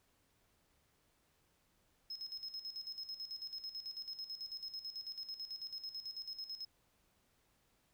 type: tone with tremolo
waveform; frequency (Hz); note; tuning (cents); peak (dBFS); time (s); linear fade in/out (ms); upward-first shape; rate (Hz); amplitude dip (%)
triangle; 5160; E8; -38; -40; 2.1-6.65; 5; square; 9.1; 70
effects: pink hiss -75 dBFS RMS until 7.93 s